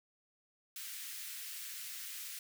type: high-pass noise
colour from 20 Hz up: white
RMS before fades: -45 dBFS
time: 0.76-2.39 s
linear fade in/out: 2 ms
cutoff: 1600 Hz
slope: 24 dB/octave
effects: none